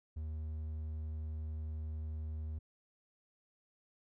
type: tone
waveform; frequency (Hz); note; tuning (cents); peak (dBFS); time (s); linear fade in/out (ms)
triangle; 77.78; D#2; 0; -36; 0.16-2.59; 10
effects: none